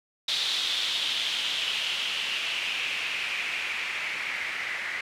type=noise with low-pass filter sweep; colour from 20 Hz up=blue; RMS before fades=-30 dBFS; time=0.28-5.01 s; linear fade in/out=5 ms; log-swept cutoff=3700 to 2000 Hz; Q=4.2; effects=none